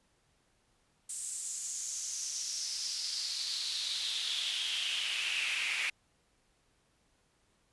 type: noise with high-pass filter sweep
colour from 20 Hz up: brown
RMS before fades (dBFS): -36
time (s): 1.09-5.9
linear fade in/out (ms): 5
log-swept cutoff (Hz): 8200 to 2300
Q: 4.7
effects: pink hiss -72 dBFS RMS until 7.72 s + resampled to 24000 Hz